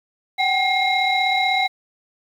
sine tone cluster, 755 / 791 / 2134 / 3916 Hz, F#5 / G5 / C7 / B7, +35 / +15 / +34 / -15 cents, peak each -20 / -24 / -20 / -23 dBFS, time 0.38-1.68 s, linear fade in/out 20 ms, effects tanh soft clip ceiling -9 dBFS + 8-bit

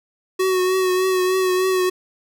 square tone with vibrato, 371.7 Hz, F#4, 8 cents sharp, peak -17 dBFS, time 0.39-1.9 s, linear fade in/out 10 ms, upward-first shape triangle, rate 3.3 Hz, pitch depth 34 cents each way, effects none

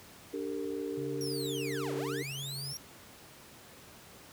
sine chord, G minor, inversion second, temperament equal with one note detuned, 293.7 / 392 / 455.8 Hz, D4 / G4 / Bb4, 0 / 0 / -39 cents, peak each -38 dBFS, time 0.33-2.23 s, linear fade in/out 10 ms
triangle tone with pitch glide, 138.59 to 137.79 Hz, C#3 to C#3, 0 to -10 cents, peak -38 dBFS, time 0.97-2.73 s, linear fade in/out 5 ms, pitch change -10 cents, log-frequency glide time 1.24-1.59 s
sawtooth linear two-way sweep, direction down then up, 5700 to 257.1 to 5700 Hz, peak -36 dBFS, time 1.21-2.77 s, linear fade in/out 0 ms, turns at 1.95 s
effects pink hiss -53 dBFS RMS until 4.32 s + high-pass 80 Hz 12 dB/octave

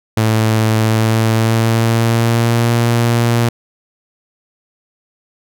sawtooth tone with pitch glide, 110.4 to 117.64 Hz, A2 to A#2, +6 to +16 cents, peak -7 dBFS, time 0.17-3.49 s, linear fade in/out 5 ms, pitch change +110 cents, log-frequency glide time 0.77-2.72 s, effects none

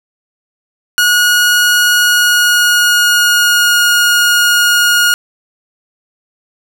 sawtooth tone with pitch glide, 1449 to 1433.2 Hz, F#6 to F6, -37 to +44 cents, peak -4 dBFS, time 0.98-5.14 s, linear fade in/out 0 ms, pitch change -19 cents, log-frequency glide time 1.96-3.79 s, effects none

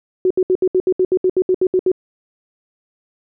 sine tone bursts, 370 Hz, F#4, in tune, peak -11 dBFS, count 14, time 0.25-1.917 s, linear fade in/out 2 ms, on 55 ms, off 69 ms, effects none

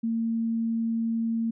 sine tone, 227.8 Hz, A#3, 40 cents flat, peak -24 dBFS, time 0.03-1.51 s, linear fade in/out 10 ms, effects none

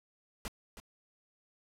pink noise with echo, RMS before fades -39 dBFS, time 0.45-0.48 s, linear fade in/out 0 ms, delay 320 ms, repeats 1, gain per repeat -10 dB, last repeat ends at 0.8 s, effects low-pass 12000 Hz 12 dB/octave

